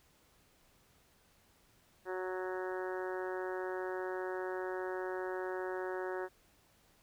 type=harmonic tone; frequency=185 Hz; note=F#3; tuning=in tune; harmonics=2 / 3 / 4 / 5 / 6 / 7 / 8 / 9 / 10; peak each=-38 / -44 / -47 / -47 / -51 / -52 / -49 / -49 / -53 dBFS; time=2.05-6.29 s; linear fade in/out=50 ms; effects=pink hiss -68 dBFS RMS until 7.02 s